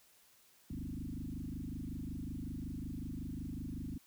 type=tone with frequency modulation; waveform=sine; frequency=164.81 Hz; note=E3; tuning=in tune; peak=-39 dBFS; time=0.7-3.98 s; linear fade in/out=5 ms; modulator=25.4 Hz; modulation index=4.9; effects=white hiss -66 dBFS RMS until 4.06 s